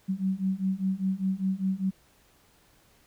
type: beating tone pair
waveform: sine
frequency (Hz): 187.6 / 192.6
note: F#3 / G3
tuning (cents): +24 / -30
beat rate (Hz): 5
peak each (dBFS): -29 / -28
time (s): 0.08-1.91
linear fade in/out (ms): 20
effects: pink hiss -62 dBFS RMS until 3.06 s